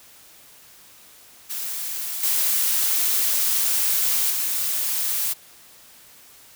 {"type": "noise with level steps", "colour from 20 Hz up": "blue", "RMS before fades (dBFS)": [-29, -21, -24], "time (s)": [1.49, 5.34], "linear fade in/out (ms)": 20, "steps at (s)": [2.23, 4.3], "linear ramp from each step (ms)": 5, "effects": ["white hiss -49 dBFS RMS until 6.55 s"]}